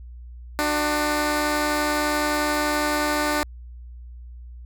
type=tone pair together; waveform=10% pulse; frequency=298.3 / 370 Hz; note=D4 / F#4; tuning=+27 / 0 cents; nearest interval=major third; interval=373 cents; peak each=-13 / -22 dBFS; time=0.59-3.43 s; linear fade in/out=0 ms; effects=added 60 Hz sine -37 dBFS peak until 4.65 s